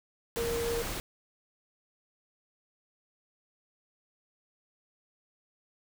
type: tone in noise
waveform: sine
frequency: 467.1 Hz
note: A#4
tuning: 3 cents sharp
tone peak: -30 dBFS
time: 0.37-0.82 s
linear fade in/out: 0 ms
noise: pink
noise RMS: -36 dBFS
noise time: 0.36-1 s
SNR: +3 dB
effects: none